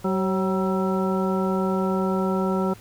harmonic tone with a mistuned harmonic, 190 Hz, F#3, 46 cents sharp, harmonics 1 / 2 / 3 / 4 / 5 / 7, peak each -23 / -26 / -30 / -34 / -32 / -32 dBFS, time 0.04-2.74 s, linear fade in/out 10 ms, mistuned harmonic 3, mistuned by -63 cents, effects added 106 Hz sine -49 dBFS peak until 2.8 s + pink hiss -49 dBFS RMS until 2.8 s

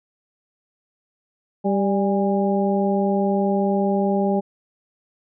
harmonic tone with a mistuned harmonic, 196.9 Hz, G3, 8 cents sharp, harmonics 1 / 2 / 3 / 4, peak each -20 / -23 / -25 / -26 dBFS, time 1.64-4.41 s, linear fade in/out 20 ms, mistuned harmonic 4, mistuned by +54 cents, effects none

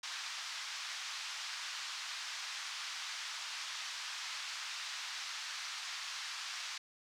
white band-pass noise, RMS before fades -43 dBFS, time 0.03-6.78 s, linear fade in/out 5 ms, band 1000 to 5700 Hz, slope 24 dB/octave, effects none

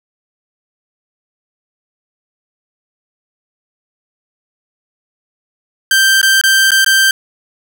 sawtooth tone with dropouts, 1568 Hz, G6, in tune, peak -4 dBFS, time 5.91-7.11 s, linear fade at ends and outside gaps 2 ms, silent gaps 6.215-6.229 / 6.413-6.437 / 6.707-6.717 / 6.846-6.862 s, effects none

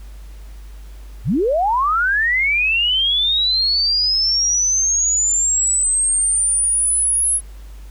sine linear sweep, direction up, 77.78 to 10820 Hz, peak -14 dBFS, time 1.24-7.41 s, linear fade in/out 50 ms, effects added 50 Hz sine -33 dBFS peak until 7.9 s + pink hiss -50 dBFS RMS until 7.9 s

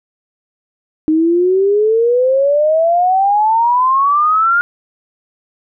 sine exponential sweep, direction up, 308 to 1428 Hz, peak -9 dBFS, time 1.08-4.61 s, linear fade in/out 0 ms, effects none

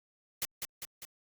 white noise with echo, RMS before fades -33 dBFS, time 0.42-0.45 s, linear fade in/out 0 ms, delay 200 ms, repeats 3, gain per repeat -4 dB, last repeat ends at 1.05 s, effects Opus 48 kbps

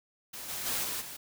white noise with level steps, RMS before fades -42 / -37 / -32 / -35 / -43 dBFS, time 0.33-1.17 s, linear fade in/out 10 ms, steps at 0.48 / 0.65 / 0.83 / 1 s, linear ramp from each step 20 ms, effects none

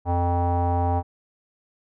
square tone with low-pass filter, 87.3 Hz, F2, in tune, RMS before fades -22 dBFS, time 0.05-1.03 s, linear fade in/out 50 ms, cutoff 830 Hz, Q 7.6, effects none

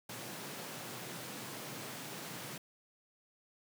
pink high-pass noise, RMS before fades -45 dBFS, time 0.09-2.58 s, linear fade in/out 5 ms, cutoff 110 Hz, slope 96 dB/octave, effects none

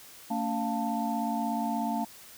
sine tone cluster, 225.1 / 281.7 / 698 / 886 Hz, A3 / C#4 / F5 / A5, +40 / +28 / -1 / +12 cents, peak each -31 / -35 / -34 / -33 dBFS, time 0.3-2.05 s, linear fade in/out 10 ms, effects white hiss -50 dBFS RMS until 2.37 s

